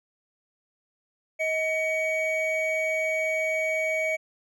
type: tone pair together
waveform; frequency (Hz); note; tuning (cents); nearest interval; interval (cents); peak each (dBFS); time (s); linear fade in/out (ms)
triangle; 633 / 2257; D#5 / C#7; +30 / +31; octave + minor seventh; 2201; -25; 1.39-4.17; 20
effects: none